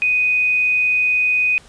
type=tone with hard clipping; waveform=triangle; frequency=2492 Hz; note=D#7; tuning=2 cents sharp; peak=-14 dBFS; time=0.02-1.58 s; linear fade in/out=0 ms; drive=3 dB; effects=pink hiss -47 dBFS RMS until 1.68 s + resampled to 22050 Hz